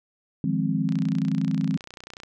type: chord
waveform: sine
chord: F minor seventh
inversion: third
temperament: equal with one note detuned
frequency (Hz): 155.56 / 174.61 / 206.5 / 261.6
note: Eb3 / F3 / Ab3 / C4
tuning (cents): 0 / 0 / -10 / 0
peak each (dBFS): -27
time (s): 0.44-1.77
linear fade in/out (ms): 2
type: click train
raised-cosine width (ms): 0.2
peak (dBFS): -23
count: 42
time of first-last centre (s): 0.89-2.234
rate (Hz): 30.5
effects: none